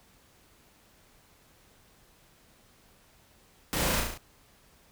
pink noise with echo, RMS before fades -30 dBFS, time 3.73-4 s, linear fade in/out 0 ms, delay 35 ms, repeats 5, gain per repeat -3 dB, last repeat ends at 4.175 s, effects pink hiss -61 dBFS RMS until 4.91 s

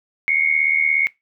sine tone pair together, 2149 / 2226 Hz, C7 / C#7, +46 / +7 cents, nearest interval minor second, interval 61 cents, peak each -18 dBFS, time 0.28-1.07 s, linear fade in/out 0 ms, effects noise-tail reverb RT60 0.2 s tail -21 dB re dry

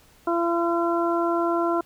harmonic tone, 340 Hz, F4, 46 cents flat, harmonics 1 / 2 / 3 / 4, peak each -23 / -26 / -28 / -29 dBFS, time 0.27-1.81 s, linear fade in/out 5 ms, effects pink hiss -56 dBFS RMS until 1.85 s

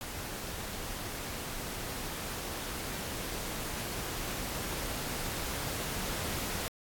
pink noise with level ramp, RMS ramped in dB -40 to -35 dBFS, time 0.01-6.68 s, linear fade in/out 0 ms, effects AAC 64 kbps

